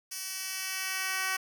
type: tone with high-pass filter sweep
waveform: 10% pulse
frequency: 378.4 Hz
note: F#4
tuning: 39 cents sharp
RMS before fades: -34 dBFS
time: 0.11-1.37 s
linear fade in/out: 10 ms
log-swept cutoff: 5400 to 1300 Hz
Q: 0.76
effects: none